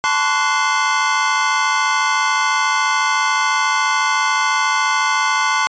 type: tone cluster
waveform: square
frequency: 876 / 1033 / 1127 / 1478 / 2084 Hz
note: A5 / C6 / C#6 / F#6 / C7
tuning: -8 / -22 / +28 / -2 / -7 cents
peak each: -22 dBFS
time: 0.04-5.67 s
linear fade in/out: 0 ms
effects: resampled to 16000 Hz